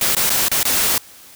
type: noise with dropouts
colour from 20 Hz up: white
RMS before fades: -17 dBFS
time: 0.01-0.98 s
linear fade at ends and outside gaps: 2 ms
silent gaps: 0.15-0.166 / 0.295-0.302 / 0.484-0.515 / 0.631-0.652 s
effects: white hiss -43 dBFS RMS until 1.35 s